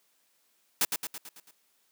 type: noise with echo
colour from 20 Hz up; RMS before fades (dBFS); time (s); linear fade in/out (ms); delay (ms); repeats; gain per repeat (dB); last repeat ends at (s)
white; -25; 0.81-0.85; 2; 110; 6; -5; 1.51
effects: white hiss -70 dBFS RMS until 1.91 s + high-pass 200 Hz 12 dB/octave